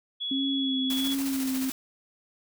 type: tone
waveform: sine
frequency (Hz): 3375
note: G#7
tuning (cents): +27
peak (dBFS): -29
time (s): 0.2-1.15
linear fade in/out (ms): 20
type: tone with vibrato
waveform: sine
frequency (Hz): 267.5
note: C4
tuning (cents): +38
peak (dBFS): -26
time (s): 0.31-1.7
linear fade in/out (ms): 5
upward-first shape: sine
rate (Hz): 1.4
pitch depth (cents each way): 38
type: noise with tremolo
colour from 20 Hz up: white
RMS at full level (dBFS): -35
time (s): 0.9-1.72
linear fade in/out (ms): 2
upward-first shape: square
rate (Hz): 14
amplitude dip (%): 35
effects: none